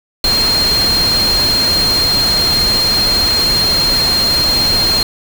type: tone in noise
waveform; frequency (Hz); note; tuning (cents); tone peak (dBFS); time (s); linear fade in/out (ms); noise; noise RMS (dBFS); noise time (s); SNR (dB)
sine; 4205; C8; +8; -11; 0.24-5.03; 2; pink; -19; 0.24-5.03; +5
effects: none